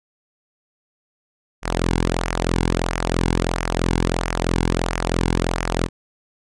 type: tone with flanger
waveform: sawtooth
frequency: 43.02 Hz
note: F1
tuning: 25 cents flat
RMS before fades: -21 dBFS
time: 1.62-5.89 s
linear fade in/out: 50 ms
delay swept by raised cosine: 0.24 to 1.64 ms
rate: 1.5 Hz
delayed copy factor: -0.65
effects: resampled to 22050 Hz